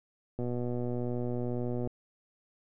click train, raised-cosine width 2 ms, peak -22 dBFS, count 182, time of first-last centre 0.39-1.874 s, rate 122 Hz, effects none

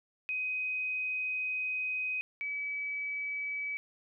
sine tone pair in turn, 2513 / 2287 Hz, D#7 / D7, +17 / -47 cents, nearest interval major second, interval 164 cents, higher first, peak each -31 / -33 dBFS, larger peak first, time 0.29-2.21 / 2.41-3.77 s, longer first, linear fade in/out 0 ms, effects none

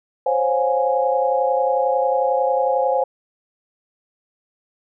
sine chord, Db major seventh, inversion third, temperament equal with one note detuned, 523.3 / 554.4 / 710.7 / 830.6 Hz, C5 / Db5 / F5 / Ab5, 0 / 0 / +30 / 0 cents, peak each -19 / -24 / -24 / -21 dBFS, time 0.26-3.04 s, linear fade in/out 5 ms, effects none

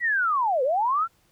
sine linear two-way sweep, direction down then up, 1975.5 to 488.4 to 1393 Hz, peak -20 dBFS, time 0-1.08 s, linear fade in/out 50 ms, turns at 0.63 s, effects pink hiss -64 dBFS RMS until 1.31 s

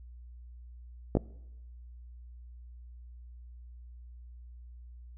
clicks, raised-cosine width 2 ms, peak -12 dBFS, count 2, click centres 1.152 / 1.17 s, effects noise-tail reverb RT60 0.9 s tail -22 dB re dry + added 60 Hz sine -46 dBFS peak until 5.17 s

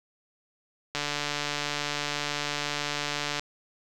click train, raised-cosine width 0.2 ms, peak -12 dBFS, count 358, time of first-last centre 0.95-3.395 s, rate 146 Hz, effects none

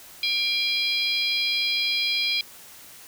harmonic tone with a mistuned harmonic, 816 Hz, G#5, 31 cents flat, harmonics 3 / 4 / 5 / 6, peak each -26 / -27 / -28 / -29 dBFS, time 0.23-2.41 s, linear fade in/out 2 ms, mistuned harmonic 3, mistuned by -51 cents, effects white hiss -46 dBFS RMS until 3.07 s

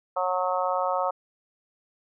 harmonic tone, 182.9 Hz, F#3, 20 cents flat, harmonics 3 / 4 / 5 / 6 / 7, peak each -28 / -29 / -30 / -31 / -31 dBFS, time 0.16-1.11 s, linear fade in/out 10 ms, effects none

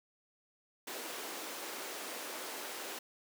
pink high-pass noise, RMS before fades -43 dBFS, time 0.87-2.99 s, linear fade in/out 5 ms, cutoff 310 Hz, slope 24 dB/octave, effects none

